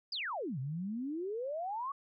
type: exponential two-way sweep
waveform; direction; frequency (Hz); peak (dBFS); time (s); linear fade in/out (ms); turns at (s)
sine; down then up; 5120 to 125 to 1146; -35; 0.12-1.92; 5; 0.59
effects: none